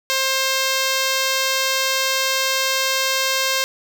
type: tone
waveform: 5% pulse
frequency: 530 Hz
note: C5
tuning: 22 cents sharp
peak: -6 dBFS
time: 0.1-3.64 s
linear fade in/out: 0 ms
effects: none